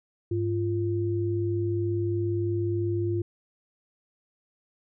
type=tone pair together; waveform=sine; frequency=102.6 / 345.7 Hz; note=G#2 / F4; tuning=-21 / -18 cents; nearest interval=octave + major sixth; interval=2103 cents; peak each=-27 dBFS; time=0.31-3.22 s; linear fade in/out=5 ms; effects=none